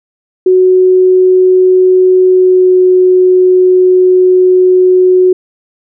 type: tone with pitch glide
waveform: sine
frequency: 370 to 367.7 Hz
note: F#4 to F#4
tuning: 0 to -11 cents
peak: -3 dBFS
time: 0.46-5.33 s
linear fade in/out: 5 ms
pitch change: -11 cents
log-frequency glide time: 2.27-2.79 s
effects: none